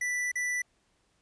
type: tone with dropouts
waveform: square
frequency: 1975.5 Hz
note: B6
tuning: in tune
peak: -29 dBFS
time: 0.01-0.62 s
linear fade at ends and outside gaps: 5 ms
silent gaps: 0.317-0.355 s
effects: pink hiss -71 dBFS RMS until 1.21 s + resampled to 22050 Hz

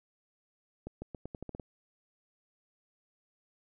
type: accelerating click train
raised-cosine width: 2 ms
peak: -27 dBFS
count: 9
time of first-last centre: 0.87-1.598 s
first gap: 150 ms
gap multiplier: 0.85
effects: none

